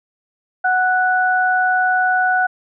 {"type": "tone pair together", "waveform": "sine", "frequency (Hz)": [740, 1480], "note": ["F#5", "F#6"], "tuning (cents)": [0, 0], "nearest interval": "octave", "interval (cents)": 1200, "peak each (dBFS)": -16, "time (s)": [0.64, 2.47], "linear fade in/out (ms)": 10, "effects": []}